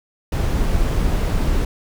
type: noise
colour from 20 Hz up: brown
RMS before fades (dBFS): -18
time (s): 0.32-1.65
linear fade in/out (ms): 5
effects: none